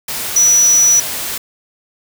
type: tone in noise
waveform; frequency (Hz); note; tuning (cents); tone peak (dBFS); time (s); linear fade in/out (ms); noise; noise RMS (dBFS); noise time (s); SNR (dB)
sine; 5900; F#8; -6; -7; 0.36-1; 5; white; -22; 0.08-1.38; +12
effects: none